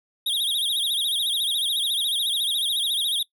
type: tone with vibrato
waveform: square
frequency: 3500 Hz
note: A7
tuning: 10 cents flat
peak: -22 dBFS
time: 0.26-3.23 s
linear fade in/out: 5 ms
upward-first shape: sine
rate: 14 Hz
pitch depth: 160 cents each way
effects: noise-tail reverb RT60 0.1 s tail -21 dB re dry